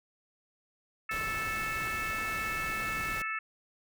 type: harmonic tone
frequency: 438.5 Hz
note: A4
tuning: 6 cents flat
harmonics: 3 / 4 / 5 / 6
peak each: -36 / -37 / -38 / -39 dBFS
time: 1.09-3.39 s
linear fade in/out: 5 ms
type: noise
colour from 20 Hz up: pink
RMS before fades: -41 dBFS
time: 1.11-3.22 s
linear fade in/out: 2 ms
type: clicks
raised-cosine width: 5 ms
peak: -36 dBFS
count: 6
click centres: 1.819 / 2.149 / 2.527 / 2.646 / 2.924 / 3.008 s
effects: none